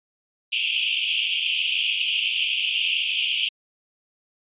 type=band-pass noise; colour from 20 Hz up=white; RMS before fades=-24 dBFS; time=0.52-3.49 s; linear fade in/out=10 ms; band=2500 to 3300 Hz; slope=96 dB/octave; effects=resampled to 8000 Hz